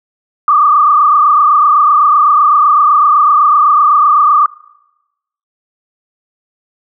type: tone with frequency modulation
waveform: sine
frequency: 1187 Hz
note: D6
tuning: 18 cents sharp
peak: -5 dBFS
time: 0.48-4.46 s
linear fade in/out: 2 ms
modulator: 27.9 Hz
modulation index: 2
effects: noise-tail reverb RT60 1.0 s tail -24 dB re dry